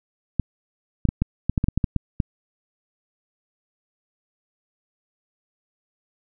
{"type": "clicks", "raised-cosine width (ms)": 5, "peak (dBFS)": -7, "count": 12, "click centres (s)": [0.397, 1.053, 1.089, 1.22, 1.496, 1.578, 1.641, 1.685, 1.776, 1.842, 1.963, 2.202], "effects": []}